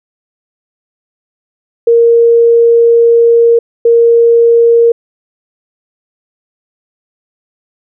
sine tone bursts at uneven times, 466.2 Hz, A#4, in tune, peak -3 dBFS, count 2, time 1.87-3.59 / 3.85-4.92 s, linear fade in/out 5 ms, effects none

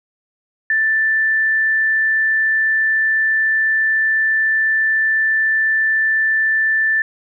sine tone, 1766 Hz, A6, 6 cents sharp, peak -13 dBFS, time 0.7-7.02 s, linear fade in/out 2 ms, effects none

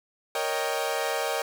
sawtooth chord, Eb dominant seventh, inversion second, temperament equal, 466.2 / 554.4 / 622.3 / 784 Hz, Bb4 / Db5 / Eb5 / G5, 0 / 0 / 0 / 0 cents, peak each -28 dBFS, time 0.35-1.42 s, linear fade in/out 2 ms, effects none

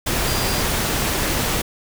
sine tone in noise, 4800 Hz, D8, 37 cents sharp, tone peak -30 dBFS, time 0.27-0.62 s, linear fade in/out 10 ms, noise pink, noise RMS -21 dBFS, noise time 0.06-1.62 s, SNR -12 dB, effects none

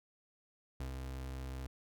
35% pulse tone with ADSR envelope, 65.41 Hz, C2, in tune, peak -36 dBFS, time 0.8-1.67 s, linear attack 4 ms, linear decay 100 ms, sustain -3 dB, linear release 4 ms, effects none

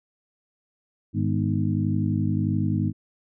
harmonic tone with a mistuned harmonic, 51.5 Hz, G#1, 14 cents flat, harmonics 2 / 3 / 4 / 5 / 6, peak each -25 / -27 / -28 / -29 / -30 dBFS, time 1.13-2.93 s, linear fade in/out 50 ms, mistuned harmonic 5, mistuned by -66 cents, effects none

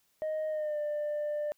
sine tone with pitch glide, 622.3 to 594.9 Hz, D#5 to D5, 0 to +22 cents, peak -28 dBFS, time 0.22-1.52 s, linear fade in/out 0 ms, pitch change -78 cents, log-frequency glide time 0.49-0.79 s, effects tanh soft clip ceiling -29 dBFS + white hiss -72 dBFS RMS until 1.57 s

